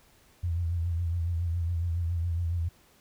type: tone with vibrato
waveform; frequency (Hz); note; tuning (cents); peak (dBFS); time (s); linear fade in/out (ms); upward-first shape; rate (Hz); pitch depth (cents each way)
sine; 85.1; F2; -44; -26; 0.43-2.69; 10; triangle; 7.2; 72
effects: pink hiss -61 dBFS RMS until 3 s